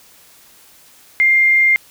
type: tone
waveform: sine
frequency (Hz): 2108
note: C7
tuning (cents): +12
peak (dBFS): -9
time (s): 1.2-1.76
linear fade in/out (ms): 0
effects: white hiss -47 dBFS RMS until 1.9 s